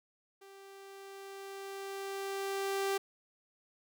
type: tone with level ramp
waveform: sawtooth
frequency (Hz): 392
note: G4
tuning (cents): 0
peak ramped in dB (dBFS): -49 to -26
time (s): 0.41-2.98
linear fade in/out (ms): 10
effects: none